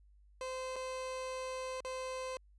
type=tone with dropouts; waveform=30% pulse; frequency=517 Hz; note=C5; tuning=21 cents flat; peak=-36 dBFS; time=0.41-2.37 s; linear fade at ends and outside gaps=1 ms; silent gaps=0.759-0.763 / 1.805-1.848 s; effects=added 50 Hz sine -60 dBFS peak until 2.58 s + resampled to 22050 Hz